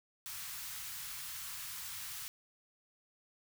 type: band-stop noise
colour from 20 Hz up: white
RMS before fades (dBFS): -44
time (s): 0.26-2.28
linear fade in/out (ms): 0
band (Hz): 150 to 1000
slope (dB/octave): 24
effects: none